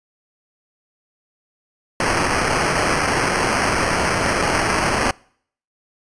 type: noise with sample-and-hold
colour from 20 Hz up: violet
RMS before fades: -19 dBFS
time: 2-5.11 s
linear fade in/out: 2 ms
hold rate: 3675 Hz
effects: noise-tail reverb RT60 0.6 s tail -26 dB re dry + resampled to 22050 Hz